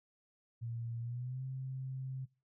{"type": "tone with pitch glide", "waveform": "sine", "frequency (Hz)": [116.54, 131.57], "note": ["A#2", "C3"], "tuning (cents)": [0, 10], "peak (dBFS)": -38, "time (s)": [0.61, 2.26], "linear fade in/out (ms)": 20, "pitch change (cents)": 210, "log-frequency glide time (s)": [1, 1.43], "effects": ["noise-tail reverb RT60 0.3 s tail -21 dB re dry"]}